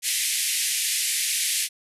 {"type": "band-pass noise", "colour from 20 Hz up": "white", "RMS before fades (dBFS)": -25, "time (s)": [0.02, 1.69], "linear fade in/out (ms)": 50, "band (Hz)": [1900, 12000], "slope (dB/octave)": 48, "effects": ["resampled to 32000 Hz"]}